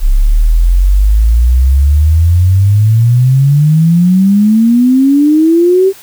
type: exponential sweep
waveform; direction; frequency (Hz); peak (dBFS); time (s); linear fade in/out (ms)
sine; up; 32.49 to 392; -4; 0-5.93; 50
effects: white hiss -36 dBFS RMS until 6.02 s